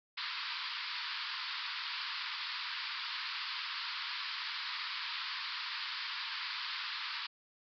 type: band-pass noise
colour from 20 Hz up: white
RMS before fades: -40 dBFS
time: 0.17-7.27 s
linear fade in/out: 10 ms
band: 930 to 4900 Hz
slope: 96 dB/octave
effects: none